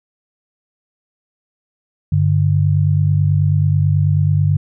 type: tone pair together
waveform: sine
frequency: 98 / 147.22 Hz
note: G2 / D3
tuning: 0 / +5 cents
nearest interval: perfect fifth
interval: 705 cents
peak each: -14 dBFS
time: 2.12-4.57 s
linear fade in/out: 5 ms
effects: none